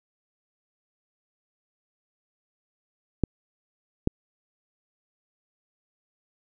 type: clicks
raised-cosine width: 3 ms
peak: -8 dBFS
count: 2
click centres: 3.237 / 4.074 s
effects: none